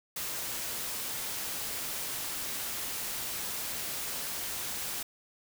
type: noise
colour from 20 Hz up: white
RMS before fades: -36 dBFS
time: 0.16-5.03 s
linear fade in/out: 5 ms
effects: none